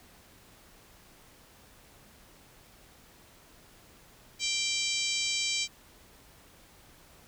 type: harmonic tone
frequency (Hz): 784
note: G5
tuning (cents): 0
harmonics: 3 / 4 / 5 / 6 / 7 / 8 / 9 / 10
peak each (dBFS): -34 / -35 / -36 / -37 / -37 / -38 / -39 / -39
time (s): 4.39-5.68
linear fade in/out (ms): 50
effects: pink hiss -57 dBFS RMS until 7.27 s